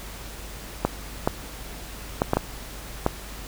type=clicks; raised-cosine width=1 ms; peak=-5 dBFS; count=6; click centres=0.85 / 1.275 / 2.219 / 2.334 / 2.37 / 3.064 s; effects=added 50 Hz sine -39 dBFS peak until 3.47 s + pink hiss -40 dBFS RMS until 3.47 s